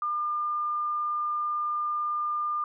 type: tone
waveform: sine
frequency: 1203 Hz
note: D6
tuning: 41 cents sharp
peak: -26 dBFS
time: 0.02-2.64 s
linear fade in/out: 2 ms
effects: none